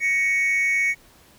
triangle tone pair together, 1900 / 2226 Hz, A#6 / C#7, +33 / +7 cents, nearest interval minor third, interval 274 cents, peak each -23 / -16 dBFS, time 0-0.95 s, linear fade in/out 50 ms, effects tanh soft clip ceiling -14 dBFS + pink hiss -53 dBFS RMS until 1.38 s

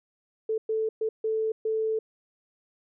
sine tone bursts at uneven times, 440 Hz, A4, in tune, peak -24 dBFS, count 5, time 0.49-0.58 / 0.69-0.89 / 1.01-1.09 / 1.24-1.52 / 1.65-1.99 s, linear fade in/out 5 ms, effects none

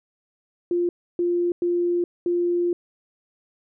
sine tone bursts at uneven times, 349.2 Hz, F4, in tune, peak -19 dBFS, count 4, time 0.71-0.89 / 1.19-1.52 / 1.62-2.04 / 2.26-2.73 s, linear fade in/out 2 ms, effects none

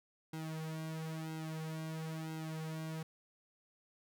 sawtooth tone with flanger, 159.1 Hz, D#3, 39 cents sharp, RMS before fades -42 dBFS, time 0.33-3.03 s, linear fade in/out 5 ms, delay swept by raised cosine 1.7 to 4 ms, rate 1 Hz, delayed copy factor -0.95, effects none

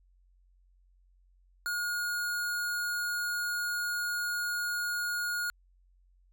square tone, 1436 Hz, F6, 48 cents sharp, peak -31 dBFS, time 1.66-5.5 s, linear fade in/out 0 ms, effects added 45 Hz sine -61 dBFS peak until 6.32 s

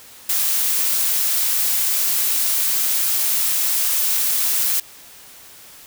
blue noise, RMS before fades -19 dBFS, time 0.29-4.8 s, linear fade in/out 5 ms, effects white hiss -43 dBFS RMS until 5.86 s

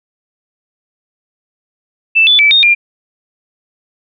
sine tone with pitch steps, 2648 / 3476 / 2310 / 3692 / 2397 Hz, E7 / A7 / D7 / A#7 / D7, +7 / -22 / -29 / -17 / +35 cents, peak -5 dBFS, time 2.15-2.75 s, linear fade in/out 20 ms, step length 120 ms, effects none

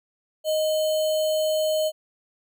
sine tone with sample-and-hold, 622.3 Hz, D#5, in tune, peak -20 dBFS, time 0.44-1.92 s, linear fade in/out 50 ms, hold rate 3675 Hz, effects none

